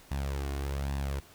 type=tone with flanger; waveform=sawtooth; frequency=69.3 Hz; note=C#2; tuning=in tune; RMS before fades=-33 dBFS; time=0.11-1.2 s; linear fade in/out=5 ms; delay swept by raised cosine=1.1 to 2.8 ms; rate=1.2 Hz; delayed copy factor=+0.55; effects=pink hiss -56 dBFS RMS until 1.34 s